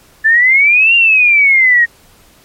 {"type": "exponential two-way sweep", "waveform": "sine", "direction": "up then down", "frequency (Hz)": [1741, 2798, 1860], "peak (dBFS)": -5, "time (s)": [0.24, 1.86], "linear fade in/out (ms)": 20, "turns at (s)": 0.95, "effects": ["pink hiss -46 dBFS RMS until 2.44 s", "MP3 64 kbps"]}